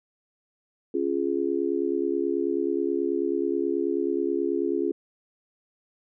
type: chord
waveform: sine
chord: Db major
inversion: none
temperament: just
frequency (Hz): 277.2 / 346.5 / 415.8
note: Db4 / F4 / Ab4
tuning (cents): 0 / -14 / +2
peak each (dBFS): -29 / -26 / -28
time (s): 0.94-4.92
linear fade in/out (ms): 5
effects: none